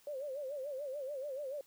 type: tone with vibrato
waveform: sine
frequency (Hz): 554.4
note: C#5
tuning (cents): 0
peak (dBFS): -38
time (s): 0.07-1.61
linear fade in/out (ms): 2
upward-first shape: sine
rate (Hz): 6.9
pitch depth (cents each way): 130
effects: white hiss -66 dBFS RMS until 1.66 s